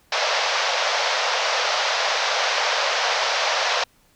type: band-pass noise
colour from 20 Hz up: pink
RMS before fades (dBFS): -22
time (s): 0.12-3.84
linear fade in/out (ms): 5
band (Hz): 520 to 5900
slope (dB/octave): 48
effects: pink hiss -59 dBFS RMS until 4.15 s